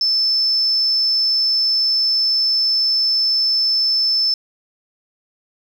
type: tone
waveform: sine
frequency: 5274 Hz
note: E8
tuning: in tune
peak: -14 dBFS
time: 0.01-4.34 s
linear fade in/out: 2 ms
effects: 7-bit